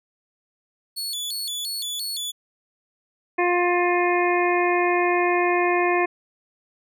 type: tone with vibrato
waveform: sawtooth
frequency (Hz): 3894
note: B7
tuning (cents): -25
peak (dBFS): -24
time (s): 0.96-2.32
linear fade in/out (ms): 20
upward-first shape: square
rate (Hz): 2.9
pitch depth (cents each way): 210
type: harmonic tone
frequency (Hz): 353.3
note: F4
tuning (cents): +20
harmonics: 1 / 2 / 3 / 5 / 6 / 7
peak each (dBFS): -21 / -24 / -26 / -28 / -29 / -29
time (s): 3.38-6.06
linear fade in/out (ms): 10
effects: none